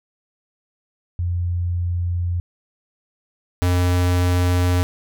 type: tone pair in turn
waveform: sine / square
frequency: 87.6 / 89.29 Hz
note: F2 / F2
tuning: +6 / +39 cents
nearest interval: unison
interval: 33 cents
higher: second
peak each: -19 / -16 dBFS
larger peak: second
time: 1.19-2.4 / 3.62-4.83 s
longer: neither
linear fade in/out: 0 ms
effects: none

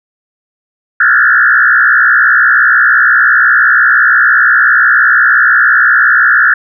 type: tone with frequency modulation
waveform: sine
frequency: 1568 Hz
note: G6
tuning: in tune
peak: -4 dBFS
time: 1-6.54 s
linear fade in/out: 5 ms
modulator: 62.9 Hz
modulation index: 3.3
effects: none

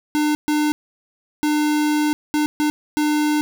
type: tone bursts at uneven times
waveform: square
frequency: 300 Hz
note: D4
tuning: 37 cents sharp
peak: -17 dBFS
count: 6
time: 0.15-0.35 / 0.48-0.72 / 1.43-2.13 / 2.34-2.46 / 2.6-2.7 / 2.97-3.41 s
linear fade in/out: 0 ms
effects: none

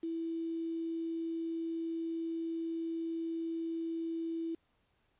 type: tone with quantisation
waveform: sine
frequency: 329.6 Hz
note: E4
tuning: in tune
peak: -34 dBFS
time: 0.03-4.55 s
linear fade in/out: 5 ms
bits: 9
effects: pink hiss -75 dBFS RMS until 5.19 s + resampled to 8000 Hz

